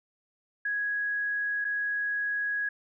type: tone with dropouts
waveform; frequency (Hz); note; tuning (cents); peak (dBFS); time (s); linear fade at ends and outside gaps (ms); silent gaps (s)
sine; 1663; G#6; +2; -27; 0.65-2.69; 5; 1.645-1.649
effects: none